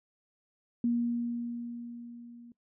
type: tone with level ramp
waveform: sine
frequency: 237.3 Hz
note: A#3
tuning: 31 cents sharp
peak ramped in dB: -24 to -48 dBFS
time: 0.84-2.52 s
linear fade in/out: 2 ms
effects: noise-tail reverb RT60 0.1 s tail -20 dB re dry